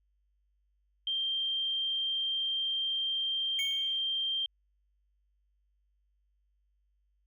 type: tone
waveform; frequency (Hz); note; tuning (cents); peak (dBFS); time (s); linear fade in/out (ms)
sine; 3168; G7; +18; -29; 1.07-4.46; 2
type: tone with exponential decay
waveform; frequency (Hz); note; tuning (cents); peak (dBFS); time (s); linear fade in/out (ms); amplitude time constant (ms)
square; 2217; C#7; 0; -33; 3.59-4.01; 1; 91
effects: added 50 Hz sine -70 dBFS peak until 7.26 s